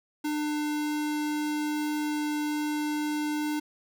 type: tone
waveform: square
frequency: 299.9 Hz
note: D4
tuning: 36 cents sharp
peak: -28 dBFS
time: 0.24-3.6 s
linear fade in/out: 10 ms
effects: none